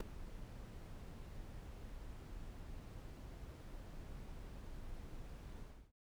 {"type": "noise with ADSR envelope", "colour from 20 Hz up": "brown", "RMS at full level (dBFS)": -30, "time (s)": [0, 5.92], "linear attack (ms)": 6, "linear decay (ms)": 4, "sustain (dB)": -20, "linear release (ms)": 320, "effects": []}